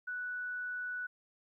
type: tone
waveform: sine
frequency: 1480 Hz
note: F#6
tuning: in tune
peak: -36 dBFS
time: 0.07-1.07 s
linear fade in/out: 10 ms
effects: 13-bit